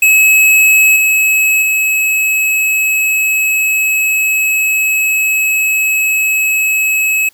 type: tone with level steps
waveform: square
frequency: 2574 Hz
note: E7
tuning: 42 cents flat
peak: -6 / -9 / -11 dBFS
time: 0.02-7.29 s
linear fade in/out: 5 ms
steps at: 0.96 / 1.62 s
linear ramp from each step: 2 ms
effects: white hiss -50 dBFS RMS until 7.33 s